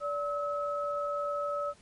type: tone pair together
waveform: sine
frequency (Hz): 579.5 / 1290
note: D5 / E6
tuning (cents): -23 / -38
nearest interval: octave + major second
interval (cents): 1385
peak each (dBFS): -32 / -33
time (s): 0-1.74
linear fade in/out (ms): 50
effects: pink hiss -60 dBFS RMS until 1.81 s + MP3 48 kbps